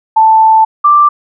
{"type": "tone pair in turn", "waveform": "sine", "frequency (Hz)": [882, 1177.3], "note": ["A5", "D6"], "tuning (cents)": [4, 4], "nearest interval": "perfect fourth", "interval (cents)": 500, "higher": "second", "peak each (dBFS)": -3, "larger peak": "neither", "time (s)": [[0.16, 0.65], [0.84, 1.09]], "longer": "first", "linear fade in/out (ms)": 10, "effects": []}